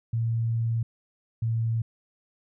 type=tone pair in turn; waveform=sine; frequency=114.8 / 113.88 Hz; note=A#2 / A#2; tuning=-26 / -40 cents; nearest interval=unison; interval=14 cents; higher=first; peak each=-23 dBFS; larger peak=neither; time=0.13-0.83 / 1.42-1.82 s; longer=first; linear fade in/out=5 ms; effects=none